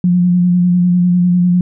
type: tone with vibrato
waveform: sine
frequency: 177.8 Hz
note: F3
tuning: 31 cents sharp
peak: -8 dBFS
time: 0.04-1.61 s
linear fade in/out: 2 ms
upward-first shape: square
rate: 10 Hz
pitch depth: 20 cents each way
effects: none